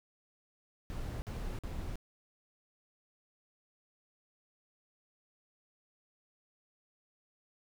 brown noise bursts, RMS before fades -39 dBFS, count 3, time 0.9-1.956 s, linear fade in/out 0 ms, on 320 ms, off 48 ms, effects none

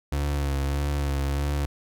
35% pulse tone with vibrato, 70.6 Hz, C#2, 32 cents sharp, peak -22 dBFS, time 0.12-1.66 s, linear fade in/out 5 ms, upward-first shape sine, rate 1.6 Hz, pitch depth 37 cents each way, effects none

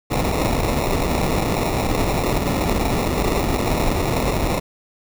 pink noise with sample-and-hold, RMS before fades -20 dBFS, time 0.1-4.6 s, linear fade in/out 20 ms, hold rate 1575 Hz, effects none

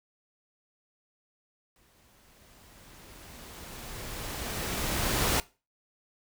pink noise with exponential growth, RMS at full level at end -25 dBFS, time 1.76-5.4 s, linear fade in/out 1 ms, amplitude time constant 790 ms, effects noise-tail reverb RT60 0.3 s tail -20 dB re dry

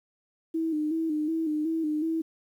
sine tone with vibrato, 314.1 Hz, D#4, 16 cents sharp, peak -25 dBFS, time 0.54-2.22 s, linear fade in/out 10 ms, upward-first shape square, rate 2.7 Hz, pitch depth 57 cents each way, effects 10-bit

